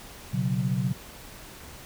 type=chord; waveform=sine; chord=B suspended second; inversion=none; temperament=equal; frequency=123.47 / 138.59 / 185 Hz; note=B2 / C#3 / F#3; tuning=0 / 0 / 0 cents; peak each=-28 dBFS; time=0.33-0.93 s; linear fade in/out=10 ms; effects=pink hiss -45 dBFS RMS until 1.85 s